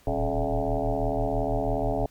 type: tone with frequency modulation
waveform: sine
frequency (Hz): 350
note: F4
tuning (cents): +4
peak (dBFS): -23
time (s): 0.07-2.06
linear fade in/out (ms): 2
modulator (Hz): 77.1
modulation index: 5.3
effects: pink hiss -59 dBFS RMS until 2.1 s